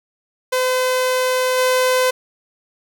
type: tone with level steps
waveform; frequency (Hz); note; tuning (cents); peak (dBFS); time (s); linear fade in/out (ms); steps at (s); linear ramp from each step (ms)
sawtooth; 510; C5; -44; -12 / -10; 0.52-2.11; 10; 1.57; 20
effects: none